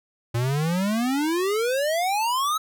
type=exponential sweep; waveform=square; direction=up; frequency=114.4 to 1304 Hz; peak=-22 dBFS; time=0.34-2.58 s; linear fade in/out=10 ms; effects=none